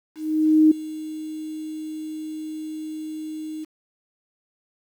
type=tone with ADSR envelope; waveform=sine; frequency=311.1 Hz; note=D#4; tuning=in tune; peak=-10 dBFS; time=0.15-3.65 s; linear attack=560 ms; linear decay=8 ms; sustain=-19 dB; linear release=15 ms; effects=8-bit